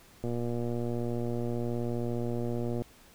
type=click train; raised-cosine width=2 ms; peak=-21 dBFS; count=308; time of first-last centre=0.24-2.82 s; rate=119 Hz; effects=pink hiss -57 dBFS RMS until 3.14 s